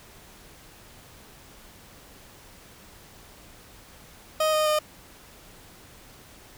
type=tone with pitch steps; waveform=30% pulse; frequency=624 / 616.8 / 609.7 Hz; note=D#5 / D#5 / D#5; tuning=+5 / -15 / -35 cents; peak=-18 dBFS; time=4.4-4.79 s; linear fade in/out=5 ms; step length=130 ms; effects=pink hiss -50 dBFS RMS until 6.57 s